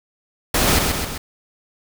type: noise with echo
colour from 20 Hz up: pink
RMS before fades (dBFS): -17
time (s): 0.54-0.79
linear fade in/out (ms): 5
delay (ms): 130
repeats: 3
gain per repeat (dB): -4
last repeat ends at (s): 1.18
effects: none